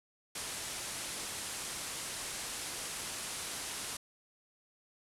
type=low-pass noise; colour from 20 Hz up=white; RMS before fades=-41 dBFS; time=0.35-3.97 s; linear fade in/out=5 ms; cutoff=11000 Hz; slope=48 dB/octave; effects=none